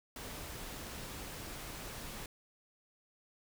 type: noise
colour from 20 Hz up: pink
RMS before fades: -45 dBFS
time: 0.16-2.26 s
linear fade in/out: 2 ms
effects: none